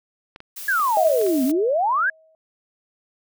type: clicks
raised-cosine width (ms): 0.3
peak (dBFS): -23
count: 7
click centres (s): 0.361 / 0.404 / 0.797 / 1.07 / 1.215 / 1.266 / 1.496
type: noise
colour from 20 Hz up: blue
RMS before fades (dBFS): -34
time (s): 0.56-1.52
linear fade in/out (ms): 10
type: exponential two-way sweep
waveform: sine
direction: down then up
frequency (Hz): 1700 to 246.9 to 1700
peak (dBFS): -17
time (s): 0.68-2.1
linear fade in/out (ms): 5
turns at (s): 1.44
type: tone with exponential decay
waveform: sine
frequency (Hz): 638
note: D#5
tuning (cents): +43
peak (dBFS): -16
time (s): 0.97-2.35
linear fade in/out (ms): 1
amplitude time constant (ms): 300
effects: none